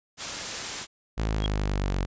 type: noise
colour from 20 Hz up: white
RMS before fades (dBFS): -32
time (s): 0.17-0.87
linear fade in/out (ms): 50
type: exponential sweep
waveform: sawtooth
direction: down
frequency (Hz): 55 to 46.25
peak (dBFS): -21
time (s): 1.17-2.06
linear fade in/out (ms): 20
type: tone with exponential growth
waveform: sine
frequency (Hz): 3275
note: G#7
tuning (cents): -25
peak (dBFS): -25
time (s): 1.39-1.46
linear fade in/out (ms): 2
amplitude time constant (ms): 15
effects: resampled to 16000 Hz